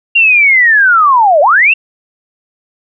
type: linear two-way sweep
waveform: sine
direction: down then up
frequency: 2794 to 554.4 to 2794 Hz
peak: -4 dBFS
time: 0.15-1.74 s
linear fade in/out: 10 ms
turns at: 1.41 s
effects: none